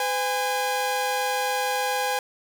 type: tone pair together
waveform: sawtooth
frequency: 507.6 / 817 Hz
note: B4 / G#5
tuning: +47 / -29 cents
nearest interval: minor sixth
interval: 824 cents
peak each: -24 / -21 dBFS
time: 0-2.19 s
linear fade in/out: 2 ms
effects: none